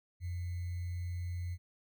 sine tone with sample-and-hold, 87.9 Hz, F2, 12 cents sharp, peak -35 dBFS, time 0.2-1.58 s, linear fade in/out 50 ms, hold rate 2100 Hz, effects none

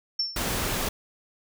sine tone with exponential decay, 5410 Hz, E8, 44 cents sharp, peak -21 dBFS, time 0.19-0.52 s, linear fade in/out 5 ms, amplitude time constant 70 ms
pink noise, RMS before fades -28 dBFS, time 0.36-0.89 s, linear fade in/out 5 ms
effects none

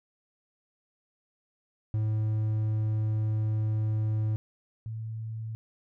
triangle / sine tone pair in turn, 108.3 / 111.28 Hz, A2 / A2, -27 / +20 cents, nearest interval unison, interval 47 cents, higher second, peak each -23 / -33 dBFS, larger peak first, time 1.94-4.36 / 4.86-5.55 s, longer first, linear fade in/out 0 ms, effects none

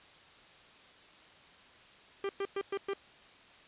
45% pulse tone bursts, 395.6 Hz, G4, 16 cents sharp, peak -32 dBFS, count 5, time 2.24-2.935 s, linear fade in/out 2 ms, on 51 ms, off 110 ms, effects white hiss -57 dBFS RMS until 3.67 s + resampled to 8000 Hz

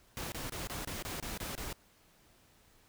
pink noise bursts, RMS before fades -40 dBFS, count 9, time 0.17-1.728 s, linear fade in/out 0 ms, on 150 ms, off 26 ms, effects pink hiss -65 dBFS RMS until 2.88 s

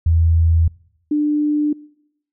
sine tone pair in turn, 82.41 / 297.8 Hz, E2 / D4, 0 / +24 cents, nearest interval octave + minor seventh, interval 2224 cents, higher second, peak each -11 / -14 dBFS, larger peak first, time 0.06-0.68 / 1.11-1.73 s, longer neither, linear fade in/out 5 ms, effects noise-tail reverb RT60 0.8 s tail -24 dB re dry

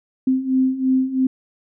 sine beating tone pair, 258.8 / 261.8 Hz, C4 / C4, -19 / +1 cents, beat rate 3 Hz, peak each -21 / -17 dBFS, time 0.27-1.27 s, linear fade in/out 5 ms, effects none

